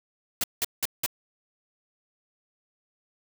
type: noise bursts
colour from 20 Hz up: white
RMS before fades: -26 dBFS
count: 4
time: 0.41-1.062 s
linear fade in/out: 2 ms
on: 28 ms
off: 180 ms
effects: none